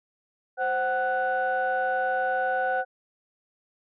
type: tone cluster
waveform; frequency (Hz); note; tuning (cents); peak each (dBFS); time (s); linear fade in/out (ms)
sine; 522 / 750 / 1483; C5 / F#5 / F#6; -4 / +23 / +4; -28 / -25 / -28; 0.57-2.85; 50
effects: tanh soft clip ceiling -16 dBFS